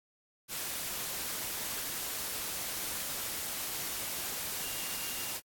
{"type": "tone in noise", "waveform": "sine", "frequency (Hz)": 2794, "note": "F7", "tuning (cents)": 0, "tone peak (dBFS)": -48, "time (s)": [4.59, 5.36], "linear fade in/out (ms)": 50, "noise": "white", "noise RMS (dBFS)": -37, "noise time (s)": [0.48, 5.41], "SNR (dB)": -14, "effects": ["AAC 64 kbps"]}